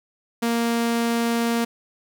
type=tone; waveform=sawtooth; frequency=233.1 Hz; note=A#3; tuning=in tune; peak=-16 dBFS; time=0.42-1.65 s; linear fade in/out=10 ms; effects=none